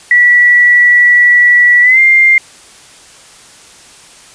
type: tone with pitch glide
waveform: sine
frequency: 1948 to 2100 Hz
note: B6 to C7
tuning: -24 to +6 cents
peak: -3 dBFS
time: 0.11-2.38 s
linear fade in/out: 2 ms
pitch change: +130 cents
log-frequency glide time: 1.82-1.99 s
effects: white hiss -38 dBFS RMS until 4.34 s + resampled to 22050 Hz